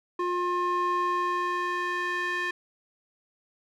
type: tone with band-pass filter sweep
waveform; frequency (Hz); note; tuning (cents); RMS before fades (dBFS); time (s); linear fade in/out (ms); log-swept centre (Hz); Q
square; 355.6; F4; +31; -28; 0.19-2.51; 5; 810 to 1900; 2.4
effects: none